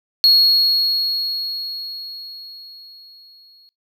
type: tone with exponential decay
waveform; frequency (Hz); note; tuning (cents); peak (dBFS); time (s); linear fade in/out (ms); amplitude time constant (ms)
triangle; 4317; C#8; -47; -7; 0.24-3.69; 0; 750
effects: noise-tail reverb RT60 0.2 s tail -23 dB re dry